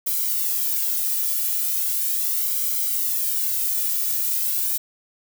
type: noise with flanger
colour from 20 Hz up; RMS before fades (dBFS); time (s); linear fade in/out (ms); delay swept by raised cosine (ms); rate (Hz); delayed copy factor
violet; -23; 0.06-4.78; 10; 1.1 to 1.92; 0.38; -0.7
effects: none